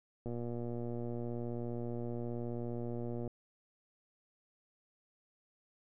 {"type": "click train", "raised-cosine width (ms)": 2, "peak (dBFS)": -28, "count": 360, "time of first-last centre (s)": [0.26, 3.277], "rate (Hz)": 119, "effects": []}